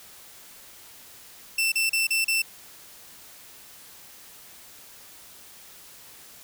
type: tone bursts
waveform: sawtooth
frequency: 2677 Hz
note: E7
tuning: 26 cents sharp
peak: -18 dBFS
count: 5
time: 1.58-2.42 s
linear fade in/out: 5 ms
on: 140 ms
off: 35 ms
effects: white hiss -48 dBFS RMS until 6.43 s